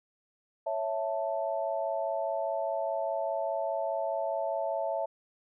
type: chord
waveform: sine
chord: A major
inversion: first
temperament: equal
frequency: 554.4 / 659.3 / 880 Hz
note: C#5 / E5 / A5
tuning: 0 / 0 / 0 cents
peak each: -34 / -31 / -36 dBFS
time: 0.66-5.06 s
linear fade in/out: 10 ms
effects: none